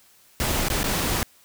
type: noise with dropouts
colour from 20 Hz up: pink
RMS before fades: -24 dBFS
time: 0.4-1.23 s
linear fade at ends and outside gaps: 0 ms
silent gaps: 0.684-0.701 / 0.831-0.842 s
effects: white hiss -56 dBFS RMS until 1.44 s